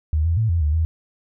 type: tone with pitch steps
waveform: sine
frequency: 77.2 / 83.5 / 111.3 / 84.5 / 74.9 / 80.9 Hz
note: D#2 / E2 / A2 / E2 / D2 / E2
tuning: -13 / +23 / +20 / +43 / +35 / -32 cents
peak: -16 dBFS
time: 0.13-0.85 s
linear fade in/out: 0 ms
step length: 120 ms
effects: none